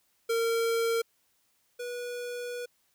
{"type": "tone pair in turn", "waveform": "square", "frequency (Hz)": [459.2, 486.5], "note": ["A#4", "B4"], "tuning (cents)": [-26, -26], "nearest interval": "minor second", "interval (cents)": 100, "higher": "second", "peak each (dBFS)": [-26, -35], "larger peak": "first", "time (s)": [[0.29, 1.02], [1.79, 2.66]], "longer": "second", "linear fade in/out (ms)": 10, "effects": ["white hiss -71 dBFS RMS until 2.94 s"]}